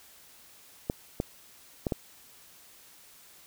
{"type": "clicks", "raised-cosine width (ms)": 2, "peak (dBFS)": -14, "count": 4, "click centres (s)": [0.899, 1.201, 1.868, 1.922], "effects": ["white hiss -55 dBFS RMS until 3.46 s"]}